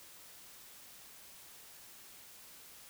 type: silence
effects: white hiss -55 dBFS RMS until 2.89 s